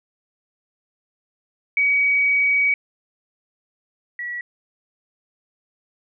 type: tone pair in turn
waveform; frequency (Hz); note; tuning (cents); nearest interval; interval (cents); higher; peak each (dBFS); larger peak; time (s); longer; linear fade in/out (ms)
sine; 2264 / 1933.9; C#7 / B6; +36 / -37; minor third; 273; first; -15 / -26; first; 1.77-2.74 / 4.19-4.41; first; 2
effects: none